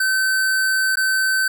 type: tone with dropouts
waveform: square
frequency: 1536 Hz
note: G6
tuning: 36 cents flat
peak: -17 dBFS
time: 0-1.48 s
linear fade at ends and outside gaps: 5 ms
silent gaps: 0.957-0.97 s
effects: none